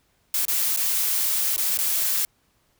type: noise with dropouts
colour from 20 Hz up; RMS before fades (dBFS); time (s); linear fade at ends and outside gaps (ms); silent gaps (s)
blue; -23; 0.34-2.25; 1; 0.453-0.482 / 0.763-0.773 / 1.563-1.579 / 1.774-1.788
effects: pink hiss -66 dBFS RMS until 2.79 s